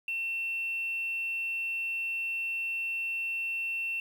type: tone with quantisation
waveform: sine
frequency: 2700 Hz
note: E7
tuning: 41 cents sharp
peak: -30 dBFS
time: 0.08-4 s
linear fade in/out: 2 ms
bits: 9
effects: none